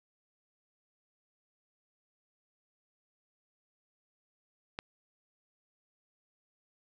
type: click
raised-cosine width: 0.3 ms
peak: -20 dBFS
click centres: 4.789 s
effects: none